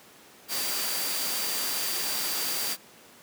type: tone in noise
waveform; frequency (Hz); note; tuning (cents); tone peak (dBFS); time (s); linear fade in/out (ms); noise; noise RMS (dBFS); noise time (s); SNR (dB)
sine; 4699; D8; 0; -35; 0.48-2.77; 50; white; -30; 0.48-2.77; -8
effects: pink hiss -52 dBFS RMS until 3.22 s + high-pass 200 Hz 12 dB/octave